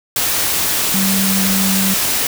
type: tone in noise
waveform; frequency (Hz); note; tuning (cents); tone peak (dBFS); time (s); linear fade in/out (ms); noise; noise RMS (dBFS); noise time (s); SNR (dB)
sine; 192.8; G3; -28; -16; 0.94-1.94; 2; white; -17; 0.16-2.27; -2
effects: none